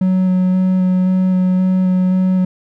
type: tone with vibrato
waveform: triangle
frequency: 185 Hz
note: F#3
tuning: in tune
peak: -9 dBFS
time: 0.01-2.45 s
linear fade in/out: 5 ms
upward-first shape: square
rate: 1.9 Hz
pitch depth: 9 cents each way
effects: none

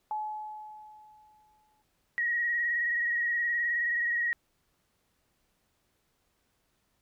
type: tone with exponential decay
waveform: sine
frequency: 854 Hz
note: G#5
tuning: 48 cents sharp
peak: -29 dBFS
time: 0.11-1.82 s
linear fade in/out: 1 ms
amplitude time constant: 370 ms
type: tone with vibrato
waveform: sine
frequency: 1897 Hz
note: A#6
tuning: 30 cents sharp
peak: -26 dBFS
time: 2.18-4.33 s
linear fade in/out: 0 ms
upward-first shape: sine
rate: 19 Hz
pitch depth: 30 cents each way
effects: pink hiss -74 dBFS RMS until 7.01 s

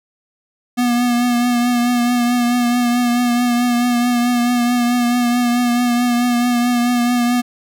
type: tone with vibrato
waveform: square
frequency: 242.3 Hz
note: B3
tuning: 33 cents flat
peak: -14 dBFS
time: 0.77-7.42 s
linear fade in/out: 20 ms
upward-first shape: triangle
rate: 4.6 Hz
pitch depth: 33 cents each way
effects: none

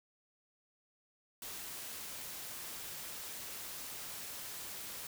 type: noise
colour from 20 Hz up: white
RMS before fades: -45 dBFS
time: 1.42-5.07 s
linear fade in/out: 2 ms
effects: none

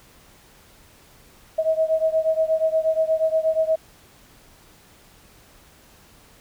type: beating tone pair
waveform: sine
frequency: 636 / 644.4 Hz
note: D#5 / E5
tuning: +38 / -39 cents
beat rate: 8.4 Hz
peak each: -20 / -22 dBFS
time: 1.58-3.76 s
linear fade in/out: 10 ms
effects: pink hiss -52 dBFS RMS until 6.4 s

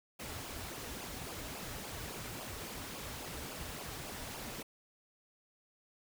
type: noise with flanger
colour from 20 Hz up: pink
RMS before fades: -44 dBFS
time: 0.19-4.63 s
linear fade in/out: 10 ms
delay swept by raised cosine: 0.5 to 5.9 ms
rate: 3.6 Hz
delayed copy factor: -0.75
effects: none

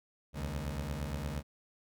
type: beating tone pair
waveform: 20% pulse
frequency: 68.8 / 77.4 Hz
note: C#2 / D#2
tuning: -12 / -9 cents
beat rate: 8.6 Hz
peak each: -33 / -34 dBFS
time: 0.33-1.43 s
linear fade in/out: 50 ms
effects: none

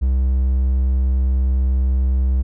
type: tone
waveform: triangle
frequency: 64.8 Hz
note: C2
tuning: 16 cents flat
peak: -12 dBFS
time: 0.01-2.43 s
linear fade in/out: 20 ms
effects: none

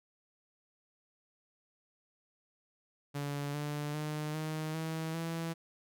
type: tone with pitch steps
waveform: sawtooth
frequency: 143.4 / 147.52 / 151.75 / 156.11 / 160.59 / 165.2 Hz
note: D3 / D3 / D#3 / D#3 / E3 / E3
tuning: -41 / +8 / -43 / +6 / -45 / +4 cents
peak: -31 dBFS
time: 3.14-5.54 s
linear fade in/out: 20 ms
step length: 400 ms
effects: none

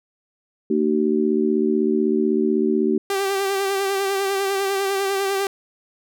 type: harmonic tone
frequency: 76 Hz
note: D#2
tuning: 40 cents flat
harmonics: 3 / 4 / 5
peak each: -21 / -22 / -20 dBFS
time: 0.7-2.98 s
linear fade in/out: 5 ms
type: tone with vibrato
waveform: sawtooth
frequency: 392 Hz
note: G4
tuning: in tune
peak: -16 dBFS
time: 3.1-5.47 s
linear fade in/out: 2 ms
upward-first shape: sine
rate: 10 Hz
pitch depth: 34 cents each way
effects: none

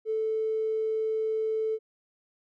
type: tone with tanh clipping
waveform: triangle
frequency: 439.2 Hz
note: A4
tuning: 3 cents flat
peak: -25 dBFS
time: 0.05-1.79 s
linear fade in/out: 50 ms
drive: 2 dB
effects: none

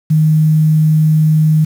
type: tone with quantisation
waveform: sine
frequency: 155.56 Hz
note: D#3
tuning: in tune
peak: -7 dBFS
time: 0.1-1.65 s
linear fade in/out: 10 ms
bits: 6
effects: none

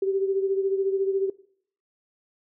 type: beating tone pair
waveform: sine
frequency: 387 / 401 Hz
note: G4 / G4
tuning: -22 / +39 cents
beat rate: 14 Hz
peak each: -22 / -30 dBFS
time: 0.02-1.3 s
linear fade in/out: 5 ms
effects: noise-tail reverb RT60 0.6 s tail -20 dB re dry

